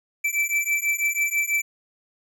square beating tone pair, 2324 / 2330.1 Hz, D7 / D7, -19 / -14 cents, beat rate 6.1 Hz, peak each -25 dBFS, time 0.24-1.62 s, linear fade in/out 10 ms, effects none

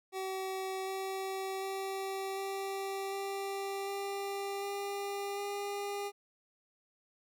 25% pulse tone with pitch steps, 380.3 / 383.6 / 386.9 / 390.3 / 393.7 / 397.1 / 400.6 / 404.1 Hz, F#4 / G4 / G4 / G4 / G4 / G4 / G4 / G#4, +48 / -37 / -23 / -8 / +8 / +22 / +38 / -47 cents, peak -32 dBFS, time 0.12-6.12 s, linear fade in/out 50 ms, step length 750 ms, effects none

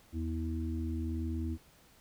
harmonic tone, 81 Hz, E2, 30 cents flat, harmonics 1 / 3 / 4, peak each -34 / -39 / -40 dBFS, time 0.12-1.58 s, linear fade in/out 50 ms, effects pink hiss -62 dBFS RMS until 2 s

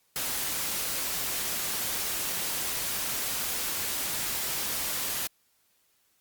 white noise, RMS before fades -31 dBFS, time 0.16-5.27 s, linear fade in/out 0 ms, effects white hiss -69 dBFS RMS until 6.2 s + Opus 48 kbps

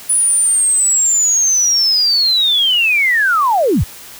sine linear sweep, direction down, 9956 to 41.2 Hz, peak -10 dBFS, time 0.09-3.84 s, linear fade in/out 10 ms, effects white hiss -35 dBFS RMS until 4.19 s

